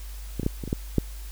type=clicks; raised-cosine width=3 ms; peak=-14 / -16 / -10 / -19 / -20 / -11 / -7 dBFS; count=7; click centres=0.397 / 0.432 / 0.464 / 0.638 / 0.677 / 0.729 / 0.983 s; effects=added 50 Hz sine -35 dBFS peak until 1.31 s + white hiss -48 dBFS RMS until 1.31 s